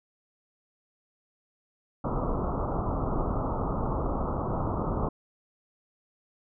pink low-pass noise, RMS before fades -29 dBFS, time 2.04-5.09 s, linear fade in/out 5 ms, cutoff 1300 Hz, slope 96 dB/octave, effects none

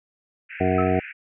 white band-pass noise, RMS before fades -37 dBFS, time 0.49-1.13 s, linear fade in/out 20 ms, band 1500 to 2600 Hz, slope 96 dB/octave
harmonic tone, 92.5 Hz, F#2, in tune, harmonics 1 / 2 / 3 / 4 / 5 / 7 / 8, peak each -26 / -26 / -26 / -26 / -26 / -26 / -26 dBFS, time 0.6-1 s, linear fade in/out 10 ms
sine tone with exponential decay, 1300 Hz, E6, 24 cents flat, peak -22 dBFS, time 0.78-1.02 s, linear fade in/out 5 ms, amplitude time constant 51 ms
effects none

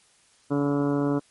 harmonic tone with a mistuned harmonic, 142.9 Hz, D3, 47 cents flat, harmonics 1 / 2 / 3 / 4 / 5 / 6 / 7 / 8 / 9 / 10, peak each -29 / -23 / -29 / -33 / -39 / -44 / -38 / -42 / -40 / -45 dBFS, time 0.5-1.2 s, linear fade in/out 20 ms, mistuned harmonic 9, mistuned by +27 cents, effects white hiss -60 dBFS RMS until 1.3 s + MP3 48 kbps

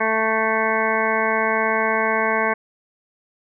harmonic tone with a mistuned harmonic, 221 Hz, A3, 8 cents sharp, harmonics 1 / 2 / 3 / 4 / 5 / 7 / 8 / 9 / 10, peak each -29 / -25 / -25 / -25 / -25 / -25 / -29 / -29 / -27 dBFS, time 0-2.54 s, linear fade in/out 10 ms, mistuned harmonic 10, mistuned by -15 cents, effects none

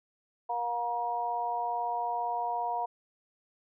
harmonic tone, 237.7 Hz, A#3, 34 cents sharp, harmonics 2 / 3 / 4, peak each -42 / -32 / -32 dBFS, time 0.49-2.86 s, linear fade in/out 10 ms, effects none

